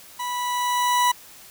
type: tone with level ramp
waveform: 40% pulse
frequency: 983 Hz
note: B5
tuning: 8 cents flat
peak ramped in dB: -26 to -15 dBFS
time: 0.19-1.12 s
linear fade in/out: 10 ms
effects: white hiss -46 dBFS RMS until 1.5 s